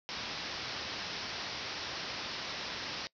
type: low-pass noise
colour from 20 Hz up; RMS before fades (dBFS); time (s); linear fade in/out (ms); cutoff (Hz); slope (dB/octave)
white; -40; 0.09-3.07; 0; 5600; 96
effects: noise-tail reverb RT60 0.1 s tail -23 dB re dry + high-pass 60 Hz 12 dB/octave